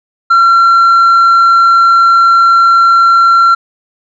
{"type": "tone with tanh clipping", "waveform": "triangle", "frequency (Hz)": 1364, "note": "F6", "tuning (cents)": -41, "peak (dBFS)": -4, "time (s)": [0.3, 3.55], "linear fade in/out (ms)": 10, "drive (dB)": 7, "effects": []}